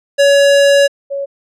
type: tone pair in turn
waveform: square / sine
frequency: 563 / 557.2 Hz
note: C#5 / C#5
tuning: +27 / +9 cents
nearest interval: unison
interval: 18 cents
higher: first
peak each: -7 / -17 dBFS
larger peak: first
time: 0.18-0.88 / 1.1-1.26 s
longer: first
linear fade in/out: 20 ms
effects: low-pass 8000 Hz 12 dB/octave